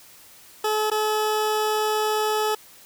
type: tone with dropouts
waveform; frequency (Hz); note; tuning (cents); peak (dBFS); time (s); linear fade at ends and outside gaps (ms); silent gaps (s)
20% pulse; 428.8; A4; -45; -16; 0.64-2.55; 5; 0.902-0.914
effects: white hiss -49 dBFS RMS until 2.85 s